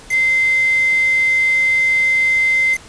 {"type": "tone with quantisation", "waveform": "sine", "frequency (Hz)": 2074, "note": "C7", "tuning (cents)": -16, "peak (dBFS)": -12, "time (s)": [0.09, 2.78], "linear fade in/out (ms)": 50, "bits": 4, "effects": ["pink hiss -40 dBFS RMS until 2.88 s", "resampled to 22050 Hz"]}